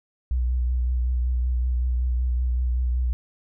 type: tone with vibrato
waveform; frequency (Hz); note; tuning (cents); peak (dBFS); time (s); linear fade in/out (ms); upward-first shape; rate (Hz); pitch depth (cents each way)
sine; 61.74; B1; 0; -20; 0.31-3.13; 0; triangle; 5.3; 37
effects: none